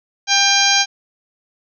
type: harmonic tone with a mistuned harmonic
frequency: 799 Hz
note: G5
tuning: 33 cents sharp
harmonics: 1 / 2 / 3 / 4 / 5 / 6 / 7 / 8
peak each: -20 / -20 / -20 / -20 / -20 / -20 / -20 / -20 dBFS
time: 0.27-0.86 s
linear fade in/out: 50 ms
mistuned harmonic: 2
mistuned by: -23 cents
effects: none